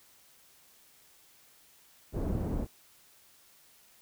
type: low-pass noise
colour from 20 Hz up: pink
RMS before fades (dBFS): -32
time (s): 2.12-2.67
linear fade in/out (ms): 50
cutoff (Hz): 430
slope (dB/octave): 12
effects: white hiss -61 dBFS RMS until 4.01 s